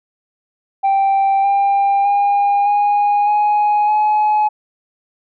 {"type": "tone with pitch steps", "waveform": "sine", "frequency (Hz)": [784, 796.3, 808.8, 821.6, 834.5, 847.6], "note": ["G5", "G5", "G#5", "G#5", "G#5", "G#5"], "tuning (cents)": [0, 27, -46, -19, 8, 35], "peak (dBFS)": -9, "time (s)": [0.83, 4.49], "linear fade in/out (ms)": 20, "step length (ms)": 610, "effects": ["tanh soft clip ceiling -10 dBFS"]}